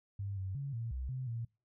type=tone with pitch steps; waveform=sine; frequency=99.5 / 95 / 139.4 / 115.3 / 64.1 / 129.2 / 116 Hz; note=G2 / F#2 / C#3 / A#2 / C2 / C3 / A#2; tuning=+26 / +46 / +10 / -19 / -35 / -21 / -8 cents; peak=-36 dBFS; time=0.19-1.45 s; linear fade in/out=5 ms; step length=180 ms; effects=noise-tail reverb RT60 0.3 s tail -25 dB re dry